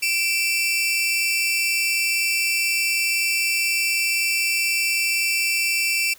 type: tone pair together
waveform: sawtooth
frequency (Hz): 2334 / 2679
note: D7 / E7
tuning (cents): -11 / +27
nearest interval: major second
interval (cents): 238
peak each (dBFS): -19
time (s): 0.02-6.14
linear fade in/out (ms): 10
effects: white hiss -49 dBFS RMS until 6.18 s